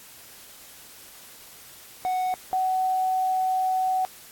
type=tone pair in turn; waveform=triangle / sine; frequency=740 / 749.5 Hz; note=F#5 / F#5; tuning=0 / +22 cents; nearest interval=unison; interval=22 cents; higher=second; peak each=-21 dBFS; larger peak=neither; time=2.05-2.34 / 2.53-4.05 s; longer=second; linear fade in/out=0 ms; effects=white hiss -47 dBFS RMS until 4.31 s + AAC 64 kbps